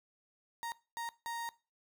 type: tone bursts at uneven times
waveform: 35% pulse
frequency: 932.3 Hz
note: A#5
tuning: in tune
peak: -36 dBFS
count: 3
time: 0.63-0.72 / 0.97-1.09 / 1.26-1.49 s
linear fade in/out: 0 ms
effects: noise-tail reverb RT60 0.3 s tail -20 dB re dry